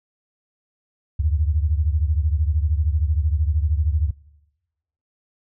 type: beating tone pair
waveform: sine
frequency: 73.42 / 86.42 Hz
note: D2 / F2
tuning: 0 / -18 cents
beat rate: 13 Hz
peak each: -18 / -22 dBFS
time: 1.19-4.11 s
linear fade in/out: 10 ms
effects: noise-tail reverb RT60 1.0 s tail -23 dB re dry